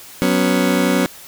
30% pulse chord, F# suspended fourth, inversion none, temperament just, 185 / 246.7 / 277.5 Hz, F#3 / B3 / C#4, 0 / -2 / +2 cents, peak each -16 dBFS, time 0.22-1.06 s, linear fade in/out 0 ms, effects white hiss -39 dBFS RMS until 1.27 s

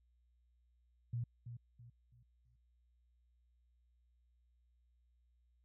sine tone with echo, 119 Hz, A#2, 36 cents sharp, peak -36 dBFS, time 1.13-1.24 s, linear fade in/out 5 ms, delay 330 ms, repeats 4, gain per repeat -9 dB, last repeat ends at 2.56 s, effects added 60 Hz sine -70 dBFS peak until 5.64 s

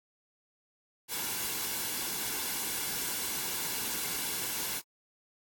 white noise with comb filter, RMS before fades -34 dBFS, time 1.08-4.82 s, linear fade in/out 50 ms, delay 1.6 ms, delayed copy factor -0.5, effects AAC 64 kbps

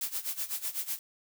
blue noise with tremolo, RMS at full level -32 dBFS, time 0.01-0.99 s, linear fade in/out 2 ms, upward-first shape sine, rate 8 Hz, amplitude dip 85%, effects none

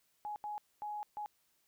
sine tone bursts at uneven times, 837 Hz, G#5, 13 cents sharp, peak -38 dBFS, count 4, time 0.25-0.36 / 0.44-0.58 / 0.82-1.03 / 1.17-1.26 s, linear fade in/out 0 ms, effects white hiss -75 dBFS RMS until 1.67 s

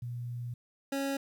sine / 25% pulse tone pair in turn, 120.9 / 275.2 Hz, B2 / C#4, -36 / -12 cents, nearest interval octave + major second, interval 1424 cents, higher second, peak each -35 / -27 dBFS, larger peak second, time 0.02-0.54 / 0.92-1.17 s, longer first, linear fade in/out 5 ms, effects 11-bit

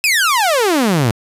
sawtooth exponential sweep, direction down, 2637 to 105.2 Hz, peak -8 dBFS, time 0.04-1.11 s, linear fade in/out 0 ms, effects resampled to 32000 Hz + 7-bit

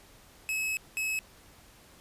45% pulse tone bursts at uneven times, 2577 Hz, E7, 40 cents flat, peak -29 dBFS, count 2, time 0.49-0.77 / 0.97-1.19 s, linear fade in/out 0 ms, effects pink hiss -56 dBFS RMS until 2 s + resampled to 32000 Hz

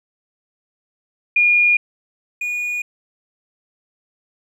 sine / triangle tone pair in turn, 2430 / 2450 Hz, D#7 / D#7, -42 / -27 cents, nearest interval unison, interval 15 cents, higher second, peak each -11 / -19 dBFS, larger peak first, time 1.36-1.77 / 2.41-2.82 s, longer neither, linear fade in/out 5 ms, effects none

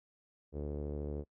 sawtooth tone with low-pass filter, 73.42 Hz, D2, in tune, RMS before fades -39 dBFS, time 0.52-1.25 s, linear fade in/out 50 ms, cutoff 450 Hz, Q 3.2, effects noise-tail reverb RT60 0.1 s tail -26 dB re dry

